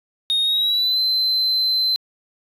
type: tone with pitch glide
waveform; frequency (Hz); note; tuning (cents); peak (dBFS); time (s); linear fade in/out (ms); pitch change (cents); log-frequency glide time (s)
sine; 3715 to 4075; A#7 to C8; -7 to -47; -14; 0.3-1.96; 0; +160; 0.42-0.99
effects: tanh soft clip ceiling -15 dBFS